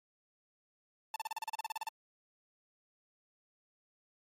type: tone bursts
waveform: 45% pulse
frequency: 886 Hz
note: A5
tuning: 12 cents sharp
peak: -35 dBFS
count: 14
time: 1.14-1.888 s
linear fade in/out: 2 ms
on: 20 ms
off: 36 ms
effects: MP3 64 kbps